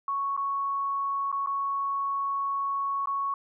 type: tone with dropouts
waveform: sine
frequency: 1108.7 Hz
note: C#6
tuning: in tune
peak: -26 dBFS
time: 0.08-3.34 s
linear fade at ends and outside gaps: 2 ms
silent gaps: 0.366-0.375 / 1.317-1.326 / 1.462-1.471 / 3.058-3.072 s
effects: none